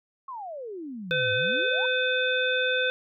sine exponential two-way sweep, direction down then up, 1108.7 to 102.1 to 1007 Hz, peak -34 dBFS, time 0.28-1.86 s, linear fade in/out 5 ms, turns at 1.33 s
harmonic tone, 508 Hz, B4, 49 cents sharp, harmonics 1 / 3 / 5 / 7, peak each -27 / -26 / -31 / -30 dBFS, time 1.11-2.9 s, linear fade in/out 0 ms
effects none

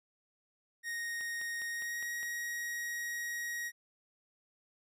45% pulse tone with pitch glide, 1864.7 to 1892.9 Hz, A#6 to A#6, 0 to +26 cents, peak -36 dBFS, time 0.83-3.72 s, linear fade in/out 50 ms, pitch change +26 cents, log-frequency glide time 1.7-2.04 s
click train, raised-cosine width 0.3 ms, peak -35 dBFS, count 6, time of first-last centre 1.21-2.23 s, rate 4.9 Hz
effects none

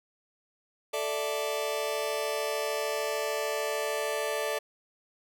sawtooth chord, A suspended fourth, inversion none, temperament just, 440 / 586.7 / 660 Hz, A4 / D5 / E5, 0 / -2 / +2 cents, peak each -29 / -28 / -32 dBFS, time 0.93-4.59 s, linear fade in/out 10 ms, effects none

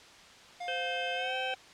square tone with pitch glide, 708 to 767.6 Hz, F5 to G5, +23 to -37 cents, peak -37 dBFS, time 0.6-1.55 s, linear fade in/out 10 ms, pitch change +140 cents, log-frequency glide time 1.14-1.35 s
harmonic tone, 518 Hz, C5, 17 cents flat, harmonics 1 / 3 / 5 / 6, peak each -38 / -38 / -38 / -38 dBFS, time 0.68-1.54 s, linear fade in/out 2 ms
effects white hiss -53 dBFS RMS until 1.73 s + low-pass 5000 Hz 12 dB/octave

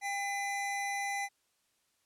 square tone pair together, 800.1 / 2016 Hz, G5 / B6, +35 / +35 cents, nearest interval octave + major third, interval 1600 cents, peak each -36 / -37 dBFS, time 0.01-1.29 s, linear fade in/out 50 ms, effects white hiss -75 dBFS RMS until 2.05 s + low-pass 11000 Hz 12 dB/octave

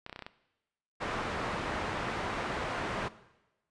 clicks, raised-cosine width 0.3 ms, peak -25 dBFS, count 7, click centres 0.064 / 0.096 / 0.128 / 0.161 / 0.192 / 0.223 / 0.265 s
white low-pass noise, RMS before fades -35 dBFS, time 1-3.09 s, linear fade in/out 20 ms, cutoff 1400 Hz, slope 12 dB/octave
effects noise-tail reverb RT60 1.0 s tail -17 dB re dry + resampled to 22050 Hz

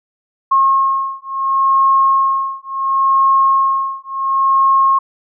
sine beating tone pair, 1080 / 1080.71 Hz, C#6 / C#6, -45 / -44 cents, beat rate 0.71 Hz, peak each -14 dBFS, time 0.51-4.99 s, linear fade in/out 10 ms, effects none

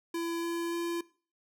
square tone with pitch steps, 336.5 / 338.6 / 340.8 Hz, E4 / E4 / F4, +36 / +46 / -42 cents, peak -32 dBFS, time 0.14-1.01 s, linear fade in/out 5 ms, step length 290 ms, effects noise-tail reverb RT60 0.4 s tail -20 dB re dry

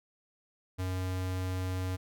square tone, 92.5 Hz, F#2, in tune, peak -32 dBFS, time 0.78-1.97 s, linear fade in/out 20 ms, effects none

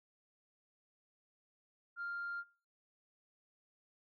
sine tone, 1396.9 Hz, F6, in tune, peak -38 dBFS, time 1.96-2.44 s, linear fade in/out 50 ms, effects noise-tail reverb RT60 0.4 s tail -19 dB re dry + tanh soft clip ceiling -35 dBFS

